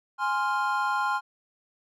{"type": "chord", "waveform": "triangle", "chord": "F minor", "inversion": "first", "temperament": "equal", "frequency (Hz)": [830.6, 1046.5, 1396.9], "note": ["Ab5", "C6", "F6"], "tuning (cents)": [0, 0, 0], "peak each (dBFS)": [-27, -26, -27], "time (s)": [0.18, 1.21], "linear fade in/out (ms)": 50, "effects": []}